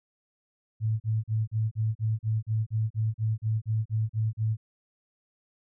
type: tone bursts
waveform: sine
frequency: 110 Hz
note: A2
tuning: in tune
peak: -23 dBFS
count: 16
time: 0.8-4.57 s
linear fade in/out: 50 ms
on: 200 ms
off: 38 ms
effects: none